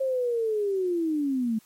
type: linear sweep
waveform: sine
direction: down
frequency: 540 to 214.2 Hz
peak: -23 dBFS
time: 0-1.59 s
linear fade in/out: 10 ms
effects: white hiss -59 dBFS RMS until 1.65 s + MP3 64 kbps